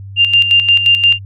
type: tone with tremolo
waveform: sine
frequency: 2794 Hz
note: F7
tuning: in tune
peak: -5 dBFS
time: 0.16-1.19 s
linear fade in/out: 50 ms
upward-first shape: square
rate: 5.7 Hz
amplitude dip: 60%
effects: added 98 Hz sine -27 dBFS peak until 1.25 s